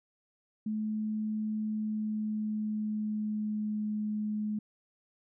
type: tone with pitch glide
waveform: sine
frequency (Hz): 215.2 to 212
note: A3 to G#3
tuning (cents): -38 to +36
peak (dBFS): -30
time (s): 0.66-4.59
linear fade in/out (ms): 5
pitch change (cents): -26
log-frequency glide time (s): 1.6-3.86
effects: none